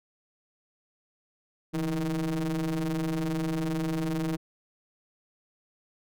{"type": "ring-modulated tone", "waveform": "square", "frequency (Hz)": 77.6, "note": "D#2", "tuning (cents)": -4, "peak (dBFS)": -25, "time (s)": [1.73, 4.37], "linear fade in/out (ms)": 20, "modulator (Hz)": 244, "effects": []}